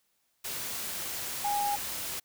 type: tone in noise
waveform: sine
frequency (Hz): 819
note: G#5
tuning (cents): -24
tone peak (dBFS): -27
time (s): 1.44-1.76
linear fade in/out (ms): 10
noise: white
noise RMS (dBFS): -36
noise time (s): 0.44-2.2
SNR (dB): +6
effects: white hiss -74 dBFS RMS until 2.24 s